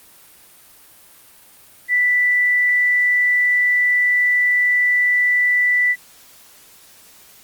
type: tone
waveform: sine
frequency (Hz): 1975.5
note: B6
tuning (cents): 0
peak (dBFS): -13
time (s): 1.88-5.96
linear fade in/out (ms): 50
effects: white hiss -47 dBFS RMS until 7.43 s + Opus 32 kbps